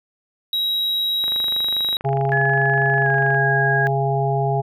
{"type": "tone", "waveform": "triangle", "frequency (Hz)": 3842, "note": "B7", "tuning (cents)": -48, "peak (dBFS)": -17, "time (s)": [0.53, 1.97], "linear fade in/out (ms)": 2}
{"type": "click train", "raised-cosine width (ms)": 0.5, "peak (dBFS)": -19, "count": 53, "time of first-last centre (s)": [1.24, 3.345], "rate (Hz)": 24.7}
{"type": "harmonic tone", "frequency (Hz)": 137, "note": "C#3", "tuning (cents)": -20, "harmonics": [1, 3, 5, 6], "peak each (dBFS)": [-20, -24, -24, -24], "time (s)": [2.04, 4.62], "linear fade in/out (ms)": 20}
{"type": "tone with pitch glide", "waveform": "sine", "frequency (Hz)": [1701, 1644], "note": ["G#6", "G#6"], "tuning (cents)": [41, -18], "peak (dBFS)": -18, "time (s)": [2.32, 3.87], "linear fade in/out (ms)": 0, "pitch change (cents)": -59, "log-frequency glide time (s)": [3.02, 3.08]}
{"effects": []}